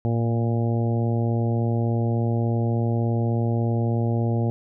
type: harmonic tone with a mistuned harmonic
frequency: 116.54 Hz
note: A#2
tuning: in tune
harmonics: 1 / 2 / 3 / 4 / 5 / 6 / 7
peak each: -21 / -27 / -31 / -33 / -35 / -37 / -38 dBFS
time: 0.05-4.5 s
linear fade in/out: 0 ms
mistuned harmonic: 1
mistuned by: -26 cents
effects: none